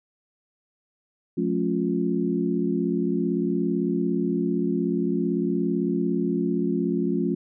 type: tone cluster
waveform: sine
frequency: 178.6 / 216.1 / 276.6 / 352.6 Hz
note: F3 / A3 / C#4 / F4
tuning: +39 / -31 / -4 / +17 cents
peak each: -27 dBFS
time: 1.37-7.35 s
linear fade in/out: 10 ms
effects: none